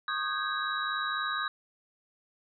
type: tone cluster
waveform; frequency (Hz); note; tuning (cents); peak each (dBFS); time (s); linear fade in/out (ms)
sine; 1089 / 1233 / 1549 / 1649 / 3876; C#6 / D#6 / G6 / G#6 / B7; -31 / -16 / -21 / -13 / -33; -39 / -33 / -36 / -36 / -37; 0.08-1.48; 2
effects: none